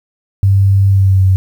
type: tone with pitch glide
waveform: sine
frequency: 98 to 94.61 Hz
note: G2 to F#2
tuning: 0 to +39 cents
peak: -6 dBFS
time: 0.43-1.36 s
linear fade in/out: 0 ms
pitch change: -61 cents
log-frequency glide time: 0.9-1.24 s
effects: 7-bit